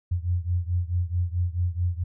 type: beating tone pair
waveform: sine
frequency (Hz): 86.6 / 91.2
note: F2 / F#2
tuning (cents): -14 / -24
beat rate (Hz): 4.6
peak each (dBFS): -25 / -27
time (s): 0.11-2.04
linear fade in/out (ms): 10
effects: none